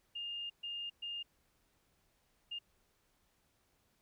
sine tone bursts at uneven times, 2821 Hz, F7, 17 cents sharp, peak -39 dBFS, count 4, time 0.15-0.5 / 0.63-0.9 / 1.02-1.23 / 2.51-2.59 s, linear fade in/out 10 ms, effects pink hiss -75 dBFS RMS until 4.01 s

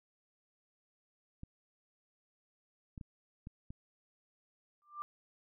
clicks, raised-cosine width 5 ms, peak -33 dBFS, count 5, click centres 1.434 / 2.978 / 3.012 / 3.471 / 3.705 s
sine tone with exponential growth, 1187 Hz, D6, 18 cents sharp, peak -35 dBFS, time 4.82-5.02 s, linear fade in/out 0 ms, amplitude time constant 43 ms
effects none

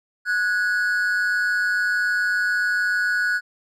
triangle tone pair together, 1468.1 / 1661.2 Hz, F#6 / G#6, -14 / 0 cents, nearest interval major second, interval 214 cents, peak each -18 / -24 dBFS, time 0.25-3.41 s, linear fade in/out 50 ms, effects none

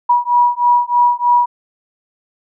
sine beating tone pair, 966 / 969.2 Hz, B5 / B5, -39 / -33 cents, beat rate 3.2 Hz, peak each -13 dBFS, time 0.09-1.46 s, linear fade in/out 10 ms, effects none

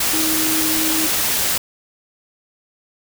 sine tone in noise, 316 Hz, D#4, 27 cents sharp, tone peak -22 dBFS, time 0.13-1.07 s, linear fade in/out 5 ms, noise white, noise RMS -19 dBFS, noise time 0-1.58 s, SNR -6 dB, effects none

